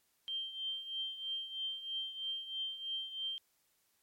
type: tone with tremolo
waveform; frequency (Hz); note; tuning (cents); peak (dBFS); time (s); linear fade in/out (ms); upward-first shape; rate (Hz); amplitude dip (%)
sine; 3149; G7; +7; -34; 0.28-3.38; 0; triangle; 3.1; 75
effects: white hiss -75 dBFS RMS until 4.02 s + MP3 64 kbps